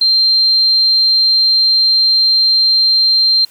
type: tone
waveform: sine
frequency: 4160 Hz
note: C8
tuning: 11 cents flat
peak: -8 dBFS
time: 0.01-3.45 s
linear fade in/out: 5 ms
effects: white hiss -46 dBFS RMS until 3.5 s